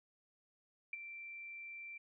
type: tone with ADSR envelope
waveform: sine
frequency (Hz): 2349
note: D7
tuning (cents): 0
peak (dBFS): -36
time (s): 0.93-1.98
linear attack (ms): 3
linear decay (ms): 20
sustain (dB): -10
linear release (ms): 8
effects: none